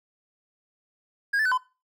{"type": "tone with pitch steps", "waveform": "triangle", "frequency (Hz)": [1632, 1750, 1506, 1016], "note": ["G#6", "A6", "F#6", "B5"], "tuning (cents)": [-31, -10, 30, 49], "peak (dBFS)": -19, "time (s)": [1.33, 1.578], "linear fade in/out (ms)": 10, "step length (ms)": 62, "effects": ["noise-tail reverb RT60 0.3 s tail -21 dB re dry"]}